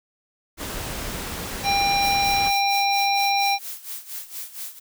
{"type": "noise", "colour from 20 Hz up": "pink", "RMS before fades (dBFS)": -31, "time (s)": [0.57, 2.52], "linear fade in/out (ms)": 50}
{"type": "harmonic tone", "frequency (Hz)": 797, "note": "G5", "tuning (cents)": 28, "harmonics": [1, 3, 5, 7], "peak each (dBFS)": [-20, -25, -27, -28], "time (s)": [1.63, 3.59], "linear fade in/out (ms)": 50}
{"type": "noise with tremolo", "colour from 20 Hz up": "blue", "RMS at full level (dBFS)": -32, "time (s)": [2.01, 4.8], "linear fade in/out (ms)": 20, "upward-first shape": "sine", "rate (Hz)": 4.3, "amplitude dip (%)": 80}
{"effects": []}